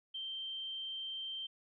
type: tone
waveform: sine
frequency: 3136 Hz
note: G7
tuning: in tune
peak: -39 dBFS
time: 0.14-1.47 s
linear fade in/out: 10 ms
effects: none